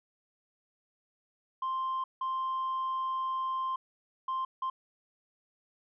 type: tone bursts at uneven times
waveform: sine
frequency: 1050 Hz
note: C6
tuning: 6 cents sharp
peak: -28 dBFS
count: 4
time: 1.62-2.04 / 2.21-3.76 / 4.28-4.45 / 4.62-4.7 s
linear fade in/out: 5 ms
effects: tanh soft clip ceiling -28 dBFS